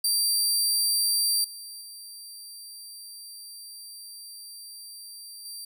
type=tone with level steps; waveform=20% pulse; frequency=4699 Hz; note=D8; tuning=in tune; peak=-16 / -33 / -35 / -31 dBFS; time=0.04-5.65 s; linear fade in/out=5 ms; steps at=1.44 / 1.81 / 5.45 s; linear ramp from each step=5 ms; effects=none